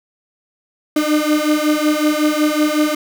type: beating tone pair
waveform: 35% pulse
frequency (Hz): 300 / 305.4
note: D4 / D#4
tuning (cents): +37 / -32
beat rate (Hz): 5.4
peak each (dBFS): -15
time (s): 0.96-2.95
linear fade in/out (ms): 5
effects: none